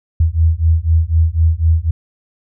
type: beating tone pair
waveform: sine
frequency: 79.5 / 83.5 Hz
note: D#2 / E2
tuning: +38 / +23 cents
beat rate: 4 Hz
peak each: -13 / -13 dBFS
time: 0.2-1.91 s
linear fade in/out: 5 ms
effects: none